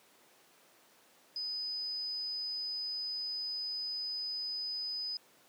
sine tone, 5000 Hz, D#8, 8 cents sharp, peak -35 dBFS, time 1.36-5.17 s, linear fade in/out 2 ms, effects pink hiss -63 dBFS RMS until 5.48 s + high-pass 300 Hz 12 dB/octave

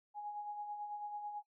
sine tone with tremolo, 830.6 Hz, G#5, in tune, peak -39 dBFS, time 0.14-1.43 s, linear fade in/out 50 ms, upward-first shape sine, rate 9.1 Hz, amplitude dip 45%, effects noise-tail reverb RT60 0.1 s tail -17 dB re dry

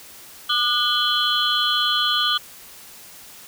sine tone cluster, 1206 / 1462 / 3064 / 3353 / 4108 Hz, D6 / F#6 / G7 / G#7 / C8, +46 / -21 / -40 / +16 / -33 cents, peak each -24 / -26 / -23 / -22 / -28 dBFS, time 0.49-2.38 s, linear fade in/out 10 ms, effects white hiss -43 dBFS RMS until 3.47 s

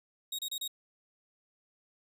sawtooth tone bursts, 3769 Hz, A#7, 18 cents sharp, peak -31 dBFS, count 4, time 0.32-0.678 s, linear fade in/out 5 ms, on 67 ms, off 30 ms, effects none

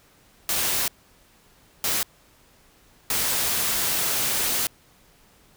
white noise bursts at uneven times, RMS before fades -24 dBFS, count 3, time 0.49-0.88 / 1.84-2.03 / 3.1-4.67 s, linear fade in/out 2 ms, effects pink hiss -57 dBFS RMS until 5.56 s

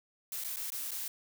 blue noise with dropouts, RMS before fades -38 dBFS, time 0.32-1.08 s, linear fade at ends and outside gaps 2 ms, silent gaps 0.439-0.446 / 0.561-0.568 / 0.703-0.72 / 0.909-0.916 s, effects none

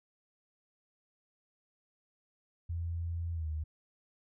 sine tone with pitch glide, 84.5 to 77.49 Hz, E2 to D#2, +43 to -7 cents, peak -33 dBFS, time 2.69-3.64 s, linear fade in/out 10 ms, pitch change -150 cents, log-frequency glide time 3.33-3.48 s, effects none

